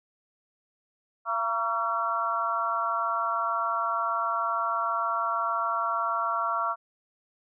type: harmonic tone with a mistuned harmonic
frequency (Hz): 226.5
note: A#3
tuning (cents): -50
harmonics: 3 / 4 / 5 / 6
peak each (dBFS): -33 / -33 / -29 / -29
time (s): 1.25-6.76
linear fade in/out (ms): 50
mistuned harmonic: 4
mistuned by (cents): +59
effects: none